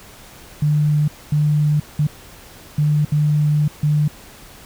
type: tone bursts at uneven times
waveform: sine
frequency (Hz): 149.5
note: D3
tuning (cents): +31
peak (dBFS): -13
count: 6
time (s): 0.62-1.08 / 1.32-1.8 / 1.99-2.07 / 2.78-3.05 / 3.12-3.68 / 3.83-4.08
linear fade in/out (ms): 5
effects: pink hiss -42 dBFS RMS until 4.65 s